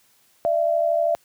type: tone pair together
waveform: sine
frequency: 600.4 / 673 Hz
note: D5 / E5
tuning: +38 / +36 cents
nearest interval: major second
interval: 198 cents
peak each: -23 / -19 dBFS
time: 0.45-1.15 s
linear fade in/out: 0 ms
effects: white hiss -60 dBFS RMS until 1.24 s + high-pass 60 Hz 12 dB/octave